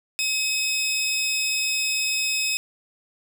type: tone pair together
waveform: 20% pulse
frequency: 2553 / 3622 Hz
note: D#7 / A7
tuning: +44 / +49 cents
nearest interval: tritone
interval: 605 cents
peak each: -18 / -25 dBFS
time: 0.19-2.57 s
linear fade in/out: 0 ms
effects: none